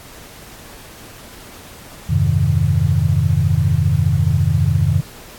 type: chord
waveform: sine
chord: F minor seventh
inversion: none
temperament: equal with one note detuned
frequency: 87.31 / 101.92 / 130.81 / 155.56 Hz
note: F2 / Ab2 / C3 / Eb3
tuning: 0 / -32 / 0 / 0 cents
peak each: -18 dBFS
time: 2.09-5.01 s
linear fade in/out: 10 ms
effects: pink hiss -39 dBFS RMS until 5.38 s + AAC 64 kbps